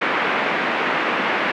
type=band-pass noise; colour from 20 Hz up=white; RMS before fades=-21 dBFS; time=0.01-1.52 s; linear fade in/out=10 ms; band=190 to 2300 Hz; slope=24 dB/octave; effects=none